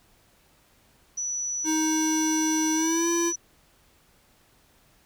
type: tone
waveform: sine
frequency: 5920 Hz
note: F#8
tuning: in tune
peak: -27 dBFS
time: 1.17-3.36 s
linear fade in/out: 10 ms
type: tone with pitch glide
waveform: square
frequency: 314.9 to 339.5 Hz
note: D#4 to F4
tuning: +21 to -49 cents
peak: -24 dBFS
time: 1.64-3.33 s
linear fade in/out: 50 ms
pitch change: +130 cents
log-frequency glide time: 2.74-3.09 s
effects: pink hiss -61 dBFS RMS until 5.05 s